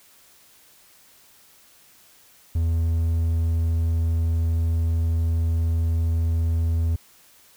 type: tone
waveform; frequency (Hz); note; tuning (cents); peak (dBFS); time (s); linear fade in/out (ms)
triangle; 82.4; E2; 0; -17; 2.55-6.96; 5
effects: white hiss -54 dBFS RMS until 7.56 s